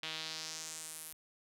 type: tone with band-pass filter sweep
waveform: sawtooth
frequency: 158.6 Hz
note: D#3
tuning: 33 cents sharp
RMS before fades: -44 dBFS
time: 0.03-1.13 s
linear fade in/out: 2 ms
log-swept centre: 3200 to 12000 Hz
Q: 2.2
effects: none